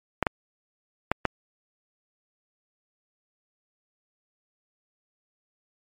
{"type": "clicks", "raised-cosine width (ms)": 0.5, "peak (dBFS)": -6, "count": 4, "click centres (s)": [0.227, 0.268, 1.116, 1.253], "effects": ["MP3 64 kbps"]}